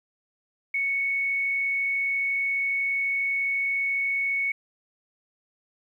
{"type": "tone with frequency modulation", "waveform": "sine", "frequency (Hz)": 2217, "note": "C#7", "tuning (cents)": 0, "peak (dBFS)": -23, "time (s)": [0.74, 4.52], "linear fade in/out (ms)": 5, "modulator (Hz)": 37.7, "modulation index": 0.3, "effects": ["10-bit"]}